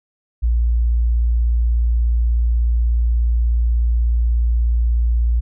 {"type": "tone", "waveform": "sine", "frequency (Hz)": 58.27, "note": "A#1", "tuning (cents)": 0, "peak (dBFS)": -13, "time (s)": [0.42, 5.41], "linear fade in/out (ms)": 20, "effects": []}